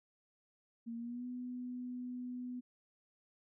sine tone with pitch glide, 231.8 to 248.4 Hz, A#3 to B3, -10 to +10 cents, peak -40 dBFS, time 0.86-2.61 s, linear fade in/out 20 ms, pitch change +120 cents, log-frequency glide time 0.96-1.26 s, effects none

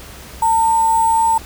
sine tone with sample-and-hold, 901 Hz, A5, 41 cents sharp, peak -11 dBFS, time 0.42-1.38 s, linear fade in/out 5 ms, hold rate 8820 Hz, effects added 64 Hz sine -39 dBFS peak until 1.45 s + pink hiss -37 dBFS RMS until 1.45 s

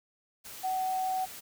sine tone in noise, 751 Hz, F#5, 26 cents sharp, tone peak -28 dBFS, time 0.63-1.26 s, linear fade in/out 20 ms, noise white, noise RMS -45 dBFS, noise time 0.44-1.41 s, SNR +14 dB, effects none

